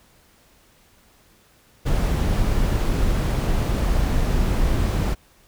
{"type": "noise", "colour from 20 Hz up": "brown", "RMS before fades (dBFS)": -20, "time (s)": [1.85, 5.15], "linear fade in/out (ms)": 20, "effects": ["pink hiss -56 dBFS RMS until 5.47 s"]}